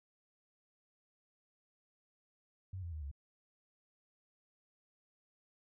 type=tone with pitch steps; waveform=sine; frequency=94.1 / 85.3 / 77.32 / 70.09 Hz; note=F#2 / F2 / D#2 / C#2; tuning=+30 / -40 / -10 / +20 cents; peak=-40 dBFS; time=2.73-3.114 s; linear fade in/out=5 ms; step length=96 ms; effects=none